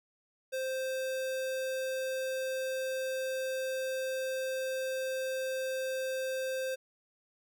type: tone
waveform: square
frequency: 523.3 Hz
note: C5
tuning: in tune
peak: -33 dBFS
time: 0.52-6.76 s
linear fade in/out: 20 ms
effects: none